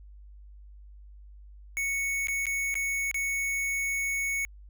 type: tone with dropouts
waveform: square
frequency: 2217 Hz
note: C#7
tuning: in tune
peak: -28 dBFS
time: 1.77-4.45 s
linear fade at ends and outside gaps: 0 ms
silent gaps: 2.271-2.284 / 2.456-2.467 / 2.742-2.754 / 3.113-3.144 s
effects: added 50 Hz sine -46 dBFS peak until 4.69 s